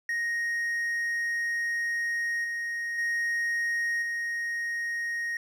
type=tone with level steps; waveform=triangle; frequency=1870 Hz; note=A#6; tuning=5 cents sharp; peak=-25 / -28 / -24 / -27 dBFS; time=0.09-5.37 s; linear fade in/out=2 ms; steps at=2.44 / 2.98 / 4.02 s; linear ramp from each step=5 ms; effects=none